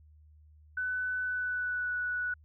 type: tone with pitch glide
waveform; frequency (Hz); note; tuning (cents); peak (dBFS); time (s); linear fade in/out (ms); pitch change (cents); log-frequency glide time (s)
sine; 1500 to 1475.1; F#6 to F#6; +23 to -6; -30; 0.77-2.34; 5; -29; 1.23-1.94
effects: added 76 Hz sine -55 dBFS peak until 2.44 s